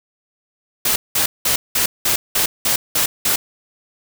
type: noise bursts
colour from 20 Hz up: white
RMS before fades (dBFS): -17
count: 9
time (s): 0.85-3.36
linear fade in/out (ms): 5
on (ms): 110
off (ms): 190
effects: none